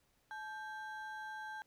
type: ring-modulated tone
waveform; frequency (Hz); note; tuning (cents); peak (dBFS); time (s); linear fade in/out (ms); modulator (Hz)
triangle; 1219; D#6; -36; -38; 0.31-1.62; 0; 357
effects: pink hiss -75 dBFS RMS until 1.66 s